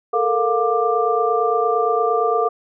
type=tone cluster; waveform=sine; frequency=435.8 / 464.5 / 708 / 1184 Hz; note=A4 / A#4 / F5 / D6; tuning=-17 / -6 / +23 / +14 cents; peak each=-21 dBFS; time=0.13-2.49 s; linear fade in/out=10 ms; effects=none